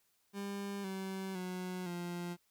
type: tone with pitch steps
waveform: 30% pulse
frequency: 200 / 191.19 / 182.77 / 174.71 Hz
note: G3 / G3 / F#3 / F3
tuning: +35 / -43 / -21 / +1 cents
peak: -36 dBFS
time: 0.33-2.37 s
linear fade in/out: 50 ms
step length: 510 ms
effects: white hiss -75 dBFS RMS until 2.5 s